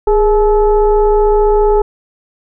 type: tone with frequency modulation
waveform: sine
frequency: 415.3 Hz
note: G#4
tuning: in tune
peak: -7 dBFS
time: 0.07-1.82 s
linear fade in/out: 5 ms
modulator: 443 Hz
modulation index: 0.83
effects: none